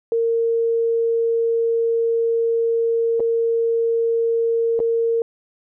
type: tone with dropouts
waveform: sine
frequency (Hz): 460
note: A#4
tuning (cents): -23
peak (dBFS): -16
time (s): 0.12-5.22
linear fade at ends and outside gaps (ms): 1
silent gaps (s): 3.197-3.203 / 4.792-4.801
effects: none